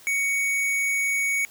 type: tone with hard clipping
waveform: sine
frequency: 2234 Hz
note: C#7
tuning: 13 cents sharp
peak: -23 dBFS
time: 0.07-1.45 s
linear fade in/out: 0 ms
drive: 14 dB
effects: white hiss -50 dBFS RMS until 1.5 s